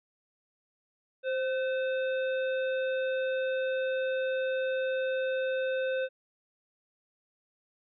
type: harmonic tone with a mistuned harmonic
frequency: 523.3 Hz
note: C5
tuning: in tune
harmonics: 1 / 3 / 5 / 7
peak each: -28 / -37 / -43 / -47 dBFS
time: 1.23-6.09 s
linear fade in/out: 50 ms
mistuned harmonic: 3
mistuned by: -50 cents
effects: none